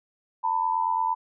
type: tone pair together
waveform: sine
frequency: 899 / 987.8 Hz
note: A5 / B5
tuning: +37 / 0 cents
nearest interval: major second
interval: 163 cents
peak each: -25 dBFS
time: 0.43-1.15 s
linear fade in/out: 20 ms
effects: none